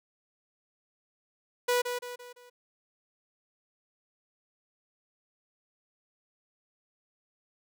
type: tone with echo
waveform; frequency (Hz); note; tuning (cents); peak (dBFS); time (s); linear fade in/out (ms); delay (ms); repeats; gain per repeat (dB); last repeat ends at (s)
sawtooth; 490.2; B4; -13; -20; 1.68-1.82; 10; 170; 4; -7; 2.5
effects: none